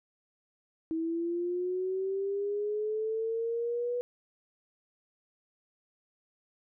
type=linear sweep; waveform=sine; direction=up; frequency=321.1 to 490.4 Hz; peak=-29 dBFS; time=0.91-4.01 s; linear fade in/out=0 ms; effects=none